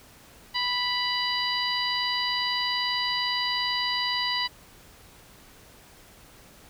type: harmonic tone with a mistuned harmonic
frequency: 987.8 Hz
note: B5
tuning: in tune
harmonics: 1 / 2 / 3 / 4 / 5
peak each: -31 / -31 / -31 / -31 / -31 dBFS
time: 0.54-4.48 s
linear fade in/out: 20 ms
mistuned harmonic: 5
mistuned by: -55 cents
effects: pink hiss -52 dBFS RMS until 6.69 s